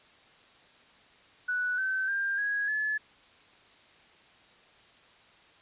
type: tone with pitch steps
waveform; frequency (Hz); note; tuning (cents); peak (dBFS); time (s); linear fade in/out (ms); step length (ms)
sine; 1480 / 1536.6 / 1595.4 / 1656.5 / 1719.8; F#6 / G6 / G6 / G#6 / A6; 0 / -35 / +30 / -5 / -40; -27; 1.48-2.98; 10; 300
effects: white hiss -58 dBFS RMS until 5.61 s + resampled to 8000 Hz